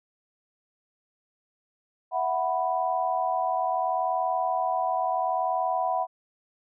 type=chord; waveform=sine; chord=E suspended second; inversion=none; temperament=equal; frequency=659.3 / 740 / 987.8 Hz; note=E5 / F#5 / B5; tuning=0 / 0 / 0 cents; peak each=-30 / -26 / -29 dBFS; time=2.11-6.07 s; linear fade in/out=50 ms; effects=none